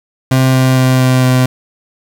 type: tone with pitch steps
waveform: 30% pulse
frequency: 130.81 / 130.06 / 129.31 / 128.56 / 127.82 Hz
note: C3 / C3 / C3 / C3 / C3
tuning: 0 / -10 / -20 / -30 / -40 cents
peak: -5 dBFS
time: 0.31-1.46 s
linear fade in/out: 5 ms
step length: 230 ms
effects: 7-bit